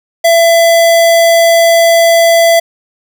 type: tone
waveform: square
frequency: 670 Hz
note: E5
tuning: 28 cents sharp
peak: -5 dBFS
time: 0.24-2.6 s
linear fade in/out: 10 ms
effects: none